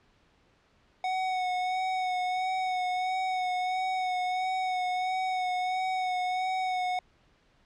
square tone with vibrato, 740 Hz, F#5, in tune, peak -28 dBFS, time 1.04-6.99 s, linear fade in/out 2 ms, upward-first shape sine, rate 1.5 Hz, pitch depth 24 cents each way, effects pink hiss -65 dBFS RMS until 7.65 s + low-pass 4000 Hz 12 dB/octave

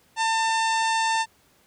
harmonic tone with a mistuned harmonic, 897 Hz, A5, 33 cents sharp, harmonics 1 / 2 / 3 / 4 / 5 / 6 / 7 / 8 / 9 / 10, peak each -22 / -28 / -32 / -34 / -36 / -38 / -39 / -40 / -41 / -42 dBFS, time 0.16-1.26 s, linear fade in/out 50 ms, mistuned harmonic 8, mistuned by +21 cents, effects pink hiss -60 dBFS RMS until 1.66 s + high-pass 60 Hz 12 dB/octave

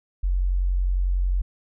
sine tone, 45.52 Hz, F#1, 28 cents flat, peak -19 dBFS, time 0.23-1.42 s, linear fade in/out 10 ms, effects none

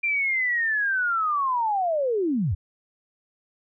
sine linear sweep, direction down, 2385 to 69.6 Hz, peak -21 dBFS, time 0.03-2.55 s, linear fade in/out 10 ms, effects none

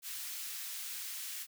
white high-pass noise, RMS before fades -42 dBFS, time 0.02-1.47 s, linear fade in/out 50 ms, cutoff 1800 Hz, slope 12 dB/octave, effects none

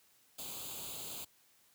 white noise with comb filter, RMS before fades -44 dBFS, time 0.38-1.25 s, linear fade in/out 10 ms, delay 0.27 ms, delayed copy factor +0.8, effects white hiss -68 dBFS RMS until 1.74 s + high-pass 60 Hz 12 dB/octave

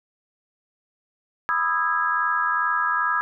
sine chord, E major seventh, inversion second, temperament just, 988.9 / 1236.1 / 1318.5 / 1648.1 Hz, B5 / D#6 / E6 / G#6, +2 / -12 / 0 / -14 cents, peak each -27 / -25 / -26 / -24 dBFS, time 1.49-3.21 s, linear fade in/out 0 ms, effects none

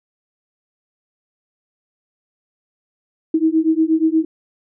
sine beating tone pair, 315.8 / 324.2 Hz, D#4 / E4, +26 / -29 cents, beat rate 8.4 Hz, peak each -16 dBFS, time 3.34-4.25 s, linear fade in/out 5 ms, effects none

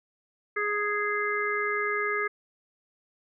harmonic tone, 415.3 Hz, G#4, in tune, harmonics 1 / 3 / 4 / 5, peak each -31 / -31 / -31 / -31 dBFS, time 0.56-2.28 s, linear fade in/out 10 ms, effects none

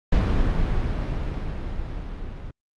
brown noise with level ramp, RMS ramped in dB -18 to -35 dBFS, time 0.12-2.51 s, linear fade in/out 5 ms, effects low-pass 4000 Hz 12 dB/octave + Opus 48 kbps

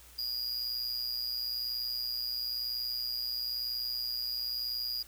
square tone with amplitude modulation, 4860 Hz, D#8, 42 cents flat, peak -30 dBFS, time 0.18-5.03 s, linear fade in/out 10 ms, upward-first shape sine, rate 121 Hz, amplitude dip 70%, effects added 60 Hz sine -57 dBFS peak until 5.07 s + white hiss -56 dBFS RMS until 5.07 s

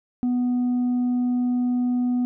triangle tone with tanh clipping, 246.9 Hz, B3, in tune, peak -20 dBFS, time 0.23-2.25 s, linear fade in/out 0 ms, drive 7 dB, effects none

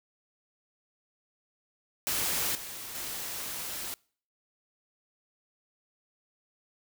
white noise with level steps, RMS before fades -30 / -41 / -37 dBFS, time 2.07-3.94 s, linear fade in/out 0 ms, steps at 2.55 / 2.95 s, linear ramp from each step 2 ms, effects noise-tail reverb RT60 0.5 s tail -26 dB re dry

